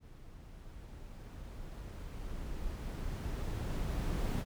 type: noise with level ramp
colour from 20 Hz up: brown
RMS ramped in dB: -53 to -32 dBFS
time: 0-4.45 s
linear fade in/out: 50 ms
effects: none